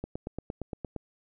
click train, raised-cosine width 2 ms, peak -21 dBFS, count 9, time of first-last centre 0.04-0.963 s, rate 8.67 Hz, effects none

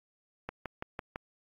click train, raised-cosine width 0.5 ms, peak -21 dBFS, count 5, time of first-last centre 0.49-1.159 s, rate 5.98 Hz, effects AAC 64 kbps

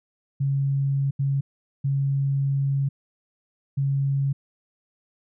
sine tone bursts at uneven times, 138.1 Hz, C#3, 6 cents flat, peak -20 dBFS, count 4, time 0.4-1.11 / 1.19-1.41 / 1.84-2.89 / 3.77-4.33 s, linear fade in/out 10 ms, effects none

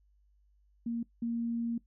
sine tone pair in turn, 233.2 / 233.2 Hz, A#3 / A#3, +1 / +1 cents, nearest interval unison, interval 0 cents, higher neither, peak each -31 / -30 dBFS, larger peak second, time 0.86-1.03 / 1.22-1.78 s, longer second, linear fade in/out 5 ms, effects noise-tail reverb RT60 0.1 s tail -19 dB re dry + added 50 Hz sine -64 dBFS peak until 1.86 s

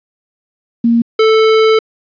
sine / square tone pair in turn, 233.1 / 440 Hz, A#3 / A4, 0 / 0 cents, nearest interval major seventh, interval 1100 cents, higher second, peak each -7 dBFS, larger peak neither, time 0.84-1.02 / 1.19-1.79 s, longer second, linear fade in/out 5 ms, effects resampled to 11025 Hz + 8-bit

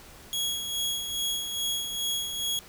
sawtooth tone with tremolo, 3322 Hz, G#7, in tune, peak -23 dBFS, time 0.33-2.59 s, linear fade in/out 0 ms, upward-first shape sine, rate 2.4 Hz, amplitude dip 50%, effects pink hiss -49 dBFS RMS until 2.68 s

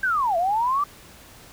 sine linear two-way sweep, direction down then up, 1600 to 657 to 1187 Hz, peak -19 dBFS, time 0.03-0.84 s, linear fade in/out 5 ms, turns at 0.37 s, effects pink hiss -47 dBFS RMS until 1.52 s

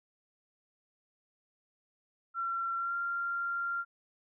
sine tone with pitch glide, 1361 to 1386.4 Hz, F6 to F6, -45 to -13 cents, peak -31 dBFS, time 2.34-3.85 s, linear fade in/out 50 ms, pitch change +32 cents, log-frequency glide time 2.76-2.95 s, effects none

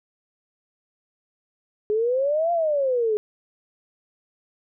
sine exponential two-way sweep, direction up then down, 415.3 to 698.5 to 415.3 Hz, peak -19 dBFS, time 1.9-3.17 s, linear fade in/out 0 ms, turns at 2.52 s, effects none

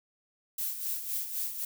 violet noise with tremolo, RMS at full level -32 dBFS, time 0.58-1.65 s, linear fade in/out 5 ms, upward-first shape sine, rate 3.9 Hz, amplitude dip 60%, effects none

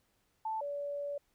sine tone pair in turn, 880 / 573.4 Hz, A5 / D5, 0 / -42 cents, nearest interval perfect fifth, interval 742 cents, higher first, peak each -33 / -35 dBFS, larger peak first, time 0.45-0.61 / 0.61-1.18 s, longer second, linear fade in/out 5 ms, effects pink hiss -75 dBFS RMS until 1.34 s

